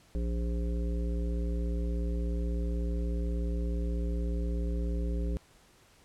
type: harmonic tone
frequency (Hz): 58.27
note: A#1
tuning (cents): 0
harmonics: 1 / 3 / 5 / 7 / 9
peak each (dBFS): -29 / -38 / -42 / -43 / -46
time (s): 0.15-5.37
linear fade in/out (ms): 0
effects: pink hiss -61 dBFS RMS until 6.04 s + low-pass 11000 Hz 12 dB/octave